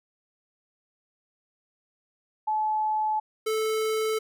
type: tone pair in turn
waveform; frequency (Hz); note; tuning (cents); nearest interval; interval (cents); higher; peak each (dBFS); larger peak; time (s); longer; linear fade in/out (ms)
sine / square; 861 / 437.4; A5 / A4; -38 / -10; octave; 1172; first; -23 / -25; first; 2.47-3.2 / 3.46-4.19; neither; 10
effects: none